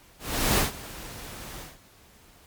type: noise with ADSR envelope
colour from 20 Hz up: pink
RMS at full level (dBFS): -21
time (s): 0.19-1.78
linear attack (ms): 390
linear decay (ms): 130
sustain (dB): -19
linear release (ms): 170
effects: pink hiss -55 dBFS RMS until 2.46 s + MP3 96 kbps